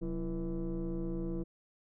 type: tone with frequency modulation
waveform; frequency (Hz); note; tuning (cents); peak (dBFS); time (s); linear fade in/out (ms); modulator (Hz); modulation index
sine; 180.7; F#3; -41; -31; 0.01-1.44; 20; 153; 1.5
effects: tanh soft clip ceiling -31 dBFS